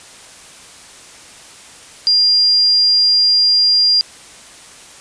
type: tone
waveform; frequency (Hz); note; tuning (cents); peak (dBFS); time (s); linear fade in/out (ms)
sine; 4800; D8; +37; -9; 2.07-4.01; 0
effects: white hiss -39 dBFS RMS until 5 s + resampled to 22050 Hz